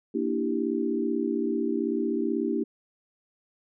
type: chord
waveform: sine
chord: E half-diminished seventh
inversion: second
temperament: equal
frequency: 233.1 / 293.7 / 329.6 / 392 Hz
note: Bb3 / D4 / E4 / G4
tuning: 0 / 0 / 0 / 0 cents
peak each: -30 dBFS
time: 0.14-2.64 s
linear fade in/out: 10 ms
effects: none